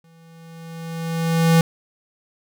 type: tone with exponential growth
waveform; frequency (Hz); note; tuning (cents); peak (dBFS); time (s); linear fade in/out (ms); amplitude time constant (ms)
square; 164.81; E3; 0; -11; 0.04-1.61; 2; 340
effects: none